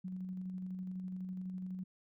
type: tone with tremolo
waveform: sine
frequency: 185 Hz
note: F#3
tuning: in tune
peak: -38 dBFS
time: 0.04-1.84 s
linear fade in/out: 10 ms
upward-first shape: square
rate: 12 Hz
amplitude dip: 25%
effects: none